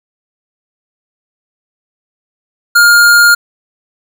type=tone; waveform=square; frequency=1413 Hz; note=F6; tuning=20 cents sharp; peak=-4 dBFS; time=2.75-3.35 s; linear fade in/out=10 ms; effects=none